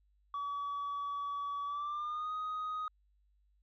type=tone with pitch glide; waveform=sine; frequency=1140 to 1250.4 Hz; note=C#6 to D#6; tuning=+48 to +8 cents; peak=-33 dBFS; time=0.34-2.88 s; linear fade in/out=2 ms; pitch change=+160 cents; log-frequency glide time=1.65-2.33 s; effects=tanh soft clip ceiling -34 dBFS + added 50 Hz sine -68 dBFS peak until 3.62 s